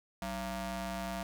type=ring-modulated tone; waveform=sawtooth; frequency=245.3 Hz; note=B3; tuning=12 cents flat; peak=-29 dBFS; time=0.22-1.23 s; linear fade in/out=2 ms; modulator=435 Hz; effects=none

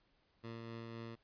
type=tone with tremolo; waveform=15% pulse; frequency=115.2 Hz; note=A#2; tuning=20 cents flat; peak=-38 dBFS; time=0.43-1.16 s; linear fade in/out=20 ms; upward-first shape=triangle; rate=3.9 Hz; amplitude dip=25%; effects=pink hiss -75 dBFS RMS until 1.23 s + resampled to 11025 Hz

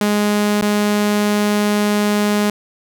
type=tone with dropouts; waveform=sawtooth; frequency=207.7 Hz; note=G#3; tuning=in tune; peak=-10 dBFS; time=0.01-2.5 s; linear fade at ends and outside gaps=2 ms; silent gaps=0.612-0.623 s; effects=none

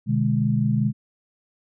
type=chord; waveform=sine; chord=G# diminished; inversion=first; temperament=just; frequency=124.59 / 149.51 / 207.7 Hz; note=B2 / D3 / G#3; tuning=+16 / +31 / 0 cents; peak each=-22 / -24 / -22 dBFS; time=0.06-0.93 s; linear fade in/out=50 ms; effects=none

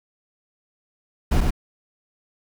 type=noise with echo; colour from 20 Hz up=brown; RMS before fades=-17 dBFS; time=1.31-1.41 s; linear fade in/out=10 ms; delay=97 ms; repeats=1; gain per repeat=-3 dB; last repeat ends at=1.507 s; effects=none

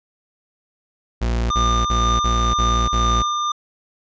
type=tone bursts; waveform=40% pulse; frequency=58.27 Hz; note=A#1; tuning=in tune; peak=-17 dBFS; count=6; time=1.21-3.225 s; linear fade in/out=10 ms; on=300 ms; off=43 ms
type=tone with tremolo; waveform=square; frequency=1200 Hz; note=D6; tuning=37 cents sharp; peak=-18 dBFS; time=1.5-3.52 s; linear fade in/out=5 ms; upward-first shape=sine; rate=2 Hz; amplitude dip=25%
effects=resampled to 16000 Hz

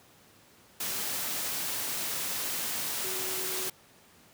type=tone in noise; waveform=sine; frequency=373.8 Hz; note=F#4; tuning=18 cents sharp; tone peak=-40 dBFS; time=3.04-3.69 s; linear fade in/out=5 ms; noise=white; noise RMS=-33 dBFS; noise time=0.8-3.7 s; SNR=-10 dB; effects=pink hiss -58 dBFS RMS until 4.33 s + high-pass 100 Hz 12 dB/octave

